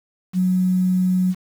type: tone with quantisation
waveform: sine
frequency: 183.8 Hz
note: F#3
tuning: 11 cents flat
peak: -15 dBFS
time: 0.33-1.35 s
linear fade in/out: 50 ms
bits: 7
effects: none